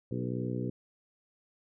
harmonic tone with a mistuned harmonic, 61.74 Hz, B1, in tune, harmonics 2 / 3 / 4 / 5 / 6 / 7 / 8, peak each -35 / -38 / -38 / -40 / -41 / -44 / -44 dBFS, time 0.11-0.7 s, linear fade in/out 5 ms, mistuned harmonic 7, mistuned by -19 cents, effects none

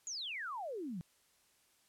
sine exponential sweep, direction down, 7040 to 158.8 Hz, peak -39 dBFS, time 0.07-1.01 s, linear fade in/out 0 ms, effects white hiss -71 dBFS RMS until 1.88 s + low-pass 12000 Hz 12 dB/octave

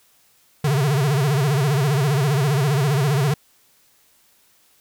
square tone with vibrato, 140.8 Hz, C#3, 27 cents sharp, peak -17 dBFS, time 0.64-3.34 s, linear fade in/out 5 ms, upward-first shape sine, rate 15 Hz, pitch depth 160 cents each way, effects white hiss -58 dBFS RMS until 4.8 s

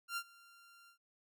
sawtooth tone with ADSR envelope, 1386 Hz, F6, 14 cents flat, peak -32 dBFS, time 0.08-0.98 s, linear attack 88 ms, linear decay 62 ms, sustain -24 dB, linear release 96 ms, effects none

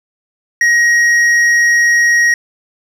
triangle tone with hard clipping, 1888 Hz, A#6, 22 cents sharp, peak -9 dBFS, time 0.61-2.34 s, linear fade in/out 2 ms, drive 9 dB, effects none

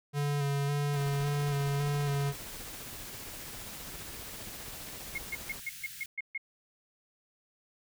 square tone with vibrato, 142.7 Hz, D3, 49 cents flat, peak -29 dBFS, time 0.13-2.34 s, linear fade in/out 50 ms, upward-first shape square, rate 1.8 Hz, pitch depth 20 cents each way
pink noise with tremolo, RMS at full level -45 dBFS, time 0.93-5.6 s, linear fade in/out 5 ms, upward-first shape sine, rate 15 Hz, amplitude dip 40%
white band-stop noise, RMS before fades -46 dBFS, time 2.32-6.06 s, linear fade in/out 2 ms, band 200 to 1500 Hz, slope 48 dB/octave
sine tone bursts, 2152 Hz, C7, 48 cents sharp, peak -32 dBFS, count 8, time 5.15-6.378 s, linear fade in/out 5 ms, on 31 ms, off 140 ms
effects none

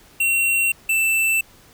square tone pair in turn, 2733 / 2661 Hz, F7 / E7, -38 / +16 cents, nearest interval unison, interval 46 cents, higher first, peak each -17 dBFS, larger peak neither, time 0.2-0.72 / 0.89-1.41 s, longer neither, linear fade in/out 5 ms, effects pink hiss -50 dBFS RMS until 1.73 s

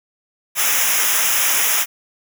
white noise with comb filter, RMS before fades -17 dBFS, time 0.55-1.86 s, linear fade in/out 50 ms, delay 0.23 ms, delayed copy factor -0.9, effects none

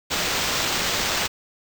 white noise with sample-and-hold, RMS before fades -24 dBFS, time 0.1-1.28 s, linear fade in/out 20 ms, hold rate 11025 Hz, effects none

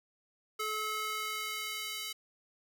square tone with high-pass filter sweep, 430.6 Hz, A4, 37 cents flat, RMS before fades -37 dBFS, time 0.59-2.13 s, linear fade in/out 10 ms, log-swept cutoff 890 to 3000 Hz, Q 1.2, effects none

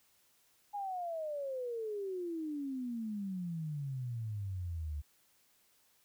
sine exponential sweep, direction down, 833 to 71.4 Hz, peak -36 dBFS, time 0.73-5.02 s, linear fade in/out 20 ms, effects white hiss -70 dBFS RMS until 6.04 s

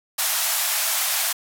white band-pass noise, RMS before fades -23 dBFS, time 0.18-1.33 s, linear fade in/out 10 ms, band 610 to 16000 Hz, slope 96 dB/octave, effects none

